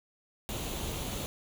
pink noise with comb filter, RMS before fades -36 dBFS, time 0.49-1.26 s, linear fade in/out 0 ms, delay 0.29 ms, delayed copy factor +0.5, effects none

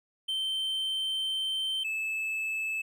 triangle tone pair in turn, 3109 / 2614 Hz, G7 / E7, -15 / -15 cents, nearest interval minor third, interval 300 cents, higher first, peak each -27 / -28 dBFS, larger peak first, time 0.28-1.84 / 1.84-2.82 s, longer first, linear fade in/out 10 ms, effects none

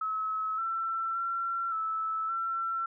sine tone with pitch steps, 1290 / 1341 / 1360 / 1310 / 1348 Hz, E6 / E6 / F6 / E6 / E6, -38 / +29 / -46 / -11 / +38 cents, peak -29 dBFS, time 0.01-2.86 s, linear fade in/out 5 ms, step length 570 ms, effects none

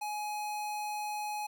square tone, 840 Hz, G#5, 19 cents sharp, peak -35 dBFS, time 0.01-1.47 s, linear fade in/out 10 ms, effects 11-bit

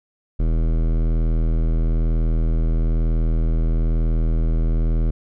sine tone with hard clipping, 40.53 Hz, E1, 29 cents flat, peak -18 dBFS, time 0.39-5.11 s, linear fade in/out 10 ms, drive 17 dB, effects none

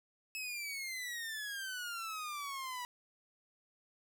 sawtooth exponential sweep, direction down, 2600 to 970 Hz, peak -36 dBFS, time 0.35-2.85 s, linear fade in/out 0 ms, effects none

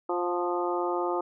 harmonic tone with a mistuned harmonic, 175.7 Hz, F3, 11 cents sharp, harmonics 2 / 3 / 4 / 5 / 6 / 7, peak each -29 / -34 / -34 / -33 / -38 / -35 dBFS, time 0.09-1.21 s, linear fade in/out 5 ms, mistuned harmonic 4, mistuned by +17 cents, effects none

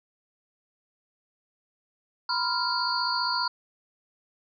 sine tone cluster, 967 / 1022 / 1393 / 4334 / 4677 Hz, B5 / C6 / F6 / C#8 / D8, -37 / -41 / -5 / -40 / -8 cents, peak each -31 dBFS, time 2.29-3.48 s, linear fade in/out 5 ms, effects none

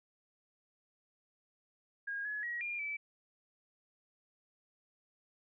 sine tone with pitch steps, 1630 / 1695 / 1905 / 2407 / 2310 Hz, G#6 / G#6 / A#6 / D7 / D7, -33 / +35 / +37 / +42 / -29 cents, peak -36 dBFS, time 2.07-2.97 s, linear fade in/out 10 ms, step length 180 ms, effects none

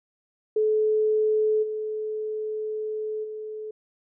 sine tone with level steps, 430.9 Hz, A4, 36 cents flat, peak -19 / -27 / -32 dBFS, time 0.56-3.71 s, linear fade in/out 5 ms, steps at 1.62 / 3.23 s, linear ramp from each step 20 ms, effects none

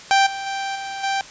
sawtooth tone with level steps, 784 Hz, G5, in tune, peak -9 / -23 / -20 / -24 / -16 dBFS, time 0.11-1.21 s, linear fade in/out 0 ms, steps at 0.26 / 0.46 / 0.75 / 1.03 s, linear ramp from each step 10 ms, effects white hiss -40 dBFS RMS until 1.3 s + resampled to 16000 Hz

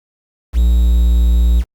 triangle tone with quantisation, 58.9 Hz, A#1, 19 cents sharp, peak -6 dBFS, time 0.53-1.64 s, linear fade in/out 50 ms, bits 6, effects Opus 48 kbps

